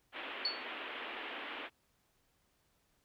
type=band-pass noise; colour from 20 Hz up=white; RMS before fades=-44 dBFS; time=0.12-1.7 s; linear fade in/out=50 ms; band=250 to 3200 Hz; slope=48 dB/octave
type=tone with exponential decay; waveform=sine; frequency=4435 Hz; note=C#8; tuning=in tune; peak=-28 dBFS; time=0.45-0.65 s; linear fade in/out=2 ms; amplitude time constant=43 ms
effects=pink hiss -75 dBFS RMS until 3.04 s